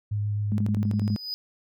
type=tone with vibrato; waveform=sine; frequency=103.83 Hz; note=G#2; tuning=in tune; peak=-24 dBFS; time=0.11-1.16 s; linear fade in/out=10 ms; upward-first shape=triangle; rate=7.6 Hz; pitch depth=14 cents each way
type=tone bursts; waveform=sine; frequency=208.4 Hz; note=G#3; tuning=6 cents sharp; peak=-24 dBFS; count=8; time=0.52-1.162 s; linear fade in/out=0 ms; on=61 ms; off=22 ms
type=tone with exponential growth; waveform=triangle; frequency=4978 Hz; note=D#8; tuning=in tune; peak=-26 dBFS; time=0.83-1.34 s; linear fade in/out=0 ms; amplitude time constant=110 ms
effects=none